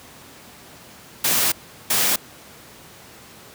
white noise bursts at uneven times, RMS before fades -19 dBFS, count 2, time 1.24-1.52 / 1.9-2.16 s, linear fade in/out 5 ms, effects pink hiss -44 dBFS RMS until 3.54 s + high-pass 100 Hz 12 dB/octave

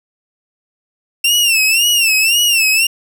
sawtooth tone with vibrato, 2724 Hz, F7, 44 cents flat, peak -7 dBFS, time 1.24-2.87 s, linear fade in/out 5 ms, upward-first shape sine, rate 1.9 Hz, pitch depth 120 cents each way, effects none

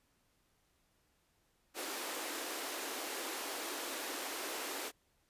pink high-pass noise, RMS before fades -41 dBFS, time 1.74-4.92 s, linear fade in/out 50 ms, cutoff 280 Hz, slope 48 dB/octave, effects pink hiss -75 dBFS RMS until 5.29 s + resampled to 32000 Hz

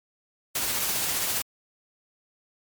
white noise with tremolo, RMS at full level -26 dBFS, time 0.55-1.42 s, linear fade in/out 5 ms, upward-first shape sine, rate 15 Hz, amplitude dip 25%, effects MP3 96 kbps

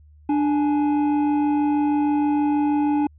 triangle tone pair together, 295.1 / 839 Hz, D4 / G#5, +8 / +17 cents, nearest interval octave + tritone, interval 1809 cents, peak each -16 / -24 dBFS, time 0.29-3.07 s, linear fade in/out 5 ms, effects added 75 Hz sine -47 dBFS peak until 3.18 s + resampled to 8000 Hz

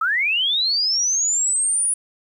sine linear sweep, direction up, 1244.5 to 9870 Hz, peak -17 dBFS, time 0.01-1.94 s, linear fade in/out 5 ms, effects 9-bit

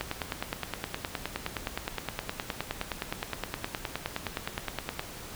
click train, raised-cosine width 0.3 ms, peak -14 dBFS, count 49, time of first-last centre 0.01-4.994 s, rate 9.63 Hz, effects pink hiss -43 dBFS RMS until 5.35 s

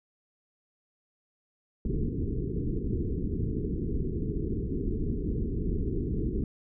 pink low-pass noise, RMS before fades -30 dBFS, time 1.85-6.44 s, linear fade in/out 2 ms, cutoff 440 Hz, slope 96 dB/octave, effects none

